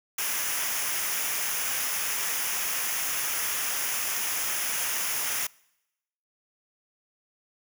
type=noise with comb filter; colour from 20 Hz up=white; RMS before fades=-29 dBFS; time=0.18-5.47 s; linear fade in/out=5 ms; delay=0.24 ms; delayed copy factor=-0.65; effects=noise-tail reverb RT60 0.9 s tail -25 dB re dry